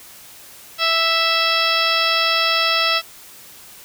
harmonic tone, 659.3 Hz, E5, in tune, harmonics 1 / 2 / 3 / 4 / 5 / 6 / 7 / 8, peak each -26 / -21 / -25 / -22 / -23 / -25 / -27 / -23 dBFS, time 0.78-3.02 s, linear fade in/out 50 ms, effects white hiss -42 dBFS RMS until 3.84 s

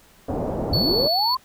white low-pass noise, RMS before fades -26 dBFS, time 0.28-1.08 s, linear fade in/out 10 ms, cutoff 680 Hz, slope 24 dB/octave
sine linear sweep, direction up, 50.5 to 1066 Hz, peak -21 dBFS, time 0.71-1.37 s, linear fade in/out 5 ms
triangle tone, 4435 Hz, C#8, in tune, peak -19 dBFS, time 0.73-1.35 s, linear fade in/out 5 ms
effects pink hiss -53 dBFS RMS until 1.44 s

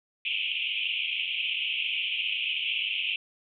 pink band-pass noise, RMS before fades -30 dBFS, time 0.25-3.16 s, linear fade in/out 2 ms, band 2400 to 3200 Hz, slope 96 dB/octave, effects none

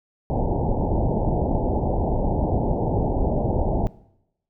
pink low-pass noise, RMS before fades -22 dBFS, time 0.3-3.87 s, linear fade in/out 0 ms, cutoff 890 Hz, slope 96 dB/octave, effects noise-tail reverb RT60 0.8 s tail -20 dB re dry

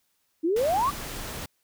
sine exponential sweep, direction up, 305.5 to 1209 Hz, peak -21 dBFS, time 0.43-0.91 s, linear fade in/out 20 ms
pink noise, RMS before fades -36 dBFS, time 0.56-1.46 s, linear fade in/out 5 ms
effects white hiss -72 dBFS RMS until 1.63 s

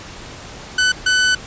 sawtooth tone bursts at uneven times, 1500 Hz, F#6, 23 cents sharp, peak -9 dBFS, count 2, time 0.78-0.92 / 1.06-1.35 s, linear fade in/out 5 ms, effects pink hiss -35 dBFS RMS until 1.46 s + resampled to 16000 Hz

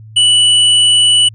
square tone, 2960 Hz, F#7, in tune, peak -7 dBFS, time 0.16-1.29 s, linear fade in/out 10 ms, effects added 109 Hz sine -32 dBFS peak until 1.34 s + resampled to 24000 Hz

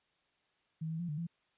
sine tone with pitch steps, 159.6 / 161.7 / 173.5 / 149.2 / 168.6 Hz, D#3 / E3 / F3 / D3 / E3, +44 / -33 / -11 / +28 / +39 cents, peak -35 dBFS, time 0.81-1.27 s, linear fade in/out 10 ms, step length 92 ms, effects white hiss -75 dBFS RMS until 1.57 s + resampled to 8000 Hz

